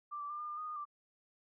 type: tone with pitch steps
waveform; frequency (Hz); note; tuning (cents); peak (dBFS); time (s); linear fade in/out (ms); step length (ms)
sine; 1180 / 1162 / 1194 / 1208 / 1199 / 1237 / 1224 / 1176; D6 / D6 / D6 / D6 / D6 / D#6 / D#6 / D6; +8 / -19 / +28 / +48 / +36 / -10 / -29 / +2; -39; 0.11-0.854; 20; 93
effects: none